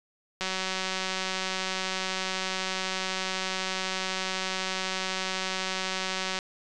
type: click train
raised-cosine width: 0.2 ms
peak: -13 dBFS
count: 1125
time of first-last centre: 0.41-6.389 s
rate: 188 Hz
effects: resampled to 24000 Hz